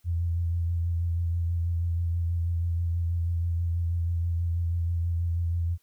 sine tone with vibrato, 85 Hz, F2, 46 cents flat, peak -24 dBFS, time 0.04-5.78 s, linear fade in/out 50 ms, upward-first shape sine, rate 6.2 Hz, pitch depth 26 cents each way, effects white hiss -69 dBFS RMS until 5.82 s

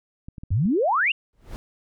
clicks, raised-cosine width 5 ms, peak -25 dBFS, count 5, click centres 0.285 / 0.382 / 0.435 / 0.507 / 0.657 s
sine exponential sweep, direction up, 82.41 to 2920 Hz, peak -18 dBFS, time 0.51-1.12 s, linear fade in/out 5 ms
brown noise with exponential growth, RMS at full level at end -30 dBFS, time 1.33-1.56 s, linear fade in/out 0 ms, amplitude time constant 49 ms
effects none

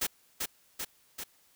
white noise with echo, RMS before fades -30 dBFS, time 0.01-0.07 s, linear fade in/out 10 ms, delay 390 ms, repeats 3, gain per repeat -3 dB, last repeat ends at 1.24 s, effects white hiss -65 dBFS RMS until 1.55 s

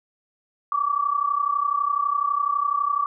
sine tone pair together, 1137 / 1169 Hz, C#6 / D6, +44 / -8 cents, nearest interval unison, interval 48 cents, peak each -23 dBFS, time 0.72-3.06 s, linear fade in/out 2 ms, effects none

